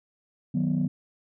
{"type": "chord", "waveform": "sine", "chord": "B major", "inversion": "first", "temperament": "equal", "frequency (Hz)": [155.56, 185, 246.9], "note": ["D#3", "F#3", "B3"], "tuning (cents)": [0, 0, 0], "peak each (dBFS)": -26, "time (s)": [0.54, 0.88], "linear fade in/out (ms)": 10, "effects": ["tanh soft clip ceiling -17 dBFS"]}